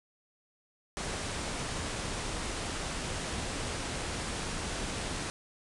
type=low-pass noise; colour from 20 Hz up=pink; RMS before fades=-36 dBFS; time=0.97-5.3 s; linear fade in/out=0 ms; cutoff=10000 Hz; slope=96 dB/octave; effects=none